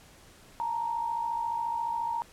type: tone pair together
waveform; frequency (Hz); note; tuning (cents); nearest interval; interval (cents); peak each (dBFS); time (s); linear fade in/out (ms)
sine; 880 / 934.3; A5 / A#5; 0 / +4; minor second; 104; -36 / -29; 0.6-2.22; 0
effects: pink hiss -55 dBFS RMS until 2.32 s + low-pass 12000 Hz 12 dB/octave